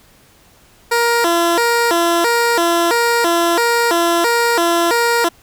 15% pulse tone with vibrato, 400 Hz, G4, 35 cents sharp, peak -6 dBFS, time 0.91-5.29 s, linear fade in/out 10 ms, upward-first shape square, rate 1.5 Hz, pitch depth 280 cents each way, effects pink hiss -49 dBFS RMS until 5.42 s

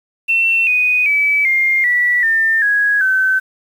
sine tone with pitch steps, 2698 / 2488 / 2295 / 2117 / 1952.4 / 1800.7 / 1660.8 / 1531.8 Hz, E7 / D#7 / D7 / C7 / B6 / A6 / G#6 / G6, +40 / -1 / -40 / +20 / -20 / +40 / 0 / -40 cents, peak -11 dBFS, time 0.28-3.4 s, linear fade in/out 20 ms, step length 390 ms, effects 7-bit

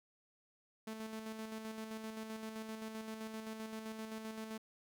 sawtooth tone with tremolo, 220 Hz, A3, in tune, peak -38 dBFS, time 0.87-4.58 s, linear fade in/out 5 ms, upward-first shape square, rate 7.7 Hz, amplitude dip 40%, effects none

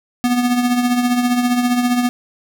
square tone with tremolo, 245 Hz, B3, 14 cents flat, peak -12 dBFS, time 0.24-2.09 s, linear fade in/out 0 ms, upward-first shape triangle, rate 15 Hz, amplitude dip 60%, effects none

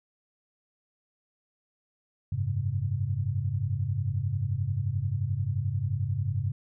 sine chord, F# suspended second, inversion none, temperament equal with one note detuned, 92.5 / 103.83 / 135.58 Hz, F#2 / G#2 / C#3, 0 / 0 / -38 cents, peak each -32 / -29 / -31 dBFS, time 2.32-6.52 s, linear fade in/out 5 ms, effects none

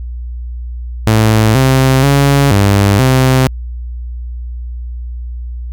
sawtooth tone with pitch steps, 109.7 / 132 / 140 / 100.3 / 130.2 Hz, A2 / C3 / C#3 / G2 / C3, -5 / +16 / +18 / +40 / -8 cents, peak -3 dBFS, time 1.07-3.47 s, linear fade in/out 0 ms, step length 480 ms, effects added 60 Hz sine -20 dBFS peak until 5.72 s

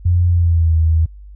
sine tone with pitch glide, 87.9 to 80.6 Hz, F2 to E2, +12 to -38 cents, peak -10 dBFS, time 0.05-1.06 s, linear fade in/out 10 ms, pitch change -150 cents, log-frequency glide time 0.28-0.75 s, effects added 50 Hz sine -34 dBFS peak until 1.35 s

